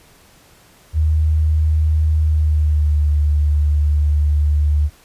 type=tone with pitch glide; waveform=sine; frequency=77.7 to 74.15 Hz; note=D#2 to D2; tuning=-2 to +17 cents; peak=-12 dBFS; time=0.93-4.9 s; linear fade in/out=50 ms; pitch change=-81 cents; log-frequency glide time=2.21-3.1 s; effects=pink hiss -49 dBFS RMS until 5.04 s + resampled to 32000 Hz